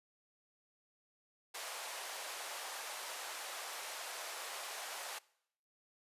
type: band-pass noise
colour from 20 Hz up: pink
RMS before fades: -45 dBFS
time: 1.54-5.19 s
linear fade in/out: 10 ms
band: 580 to 13000 Hz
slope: 24 dB/octave
effects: noise-tail reverb RT60 0.7 s tail -22 dB re dry + resampled to 32000 Hz